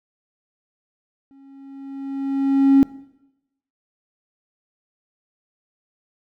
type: tone with exponential growth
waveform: triangle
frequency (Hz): 273.4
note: C#4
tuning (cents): -24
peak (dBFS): -5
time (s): 1.31-2.83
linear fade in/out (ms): 0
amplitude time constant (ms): 330
effects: noise-tail reverb RT60 0.9 s tail -22 dB re dry + tanh soft clip ceiling -5 dBFS